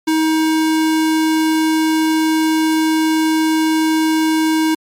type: tone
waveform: square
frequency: 316.7 Hz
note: D#4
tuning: 31 cents sharp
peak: -13 dBFS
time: 0.07-4.75 s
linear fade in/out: 10 ms
effects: MP3 64 kbps